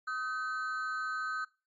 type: ring-modulated tone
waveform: triangle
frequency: 1396.9 Hz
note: F6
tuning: in tune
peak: -28 dBFS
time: 0.07-1.45 s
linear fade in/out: 10 ms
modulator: 133 Hz
effects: noise-tail reverb RT60 0.3 s tail -21 dB re dry + MP3 32 kbps